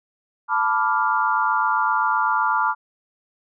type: chord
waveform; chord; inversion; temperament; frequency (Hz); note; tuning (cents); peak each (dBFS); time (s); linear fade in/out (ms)
sine; B half-diminished seventh; third; equal; 880 / 987.8 / 1174.7 / 1396.9; A5 / B5 / D6 / F6; 0 / 0 / 0 / 0; -23; 0.48-2.75; 50
effects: none